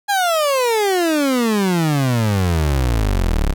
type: exponential sweep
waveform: 30% pulse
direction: down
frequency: 830.6 to 32.7 Hz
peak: -12 dBFS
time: 0.08-3.54 s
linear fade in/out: 20 ms
effects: none

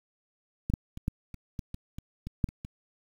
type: clicks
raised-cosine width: 5 ms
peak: -17 / -12 / -27 / -15 / -30 / -22 / -25 / -27 / -24 / -11 / -30 / -27 dBFS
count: 12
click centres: 0.7 / 0.738 / 0.974 / 1.081 / 1.343 / 1.592 / 1.744 / 1.985 / 2.27 / 2.442 / 2.489 / 2.649 s
effects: 8-bit

